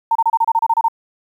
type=tone bursts; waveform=sine; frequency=911 Hz; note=A#5; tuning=40 cents flat; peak=-11 dBFS; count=11; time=0.11-0.884 s; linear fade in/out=5 ms; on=44 ms; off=29 ms; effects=8-bit